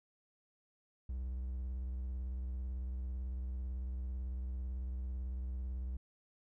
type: tone with vibrato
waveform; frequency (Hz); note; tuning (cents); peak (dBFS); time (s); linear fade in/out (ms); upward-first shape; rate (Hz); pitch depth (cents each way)
triangle; 63.2; B1; +41; -35; 1.09-5.97; 5; sine; 18; 85
effects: none